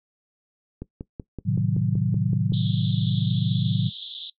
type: click train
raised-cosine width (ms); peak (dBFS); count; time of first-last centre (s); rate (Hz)
3; -20; 10; 0.82-2.521; 5.29
type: chord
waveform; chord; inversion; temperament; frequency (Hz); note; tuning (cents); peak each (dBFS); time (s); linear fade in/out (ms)
sine; A diminished seventh; none; equal; 110 / 130.81 / 155.56 / 185; A2 / C3 / Eb3 / Gb3; 0 / 0 / 0 / 0; -25 / -26 / -26 / -26; 1.45-3.9; 20
type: band-pass noise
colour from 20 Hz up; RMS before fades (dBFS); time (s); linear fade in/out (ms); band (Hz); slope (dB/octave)
pink; -38; 2.53-4.3; 5; 3300 to 3800; 96
effects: noise-tail reverb RT60 0.1 s tail -19 dB re dry